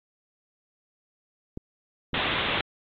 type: clicks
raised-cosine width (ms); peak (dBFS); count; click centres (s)
3; -22; 3; 1.574 / 2.133 / 2.179
type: low-pass noise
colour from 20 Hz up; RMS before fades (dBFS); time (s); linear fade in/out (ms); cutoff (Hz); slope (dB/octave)
white; -27; 2.14-2.61; 2; 3700; 96
effects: AAC 64 kbps